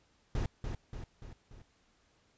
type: noise with echo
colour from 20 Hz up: brown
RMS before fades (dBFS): -32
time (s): 0.35-0.46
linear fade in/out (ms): 2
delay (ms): 290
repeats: 4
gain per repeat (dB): -5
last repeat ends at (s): 1.62
effects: pink hiss -70 dBFS RMS until 2.37 s + resampled to 16000 Hz